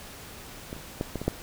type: clicks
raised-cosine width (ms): 2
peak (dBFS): -22 / -29 / -14 / -17 / -20 / -10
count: 6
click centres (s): 0.729 / 0.765 / 1.011 / 1.157 / 1.216 / 1.28
effects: pink hiss -44 dBFS RMS until 1.42 s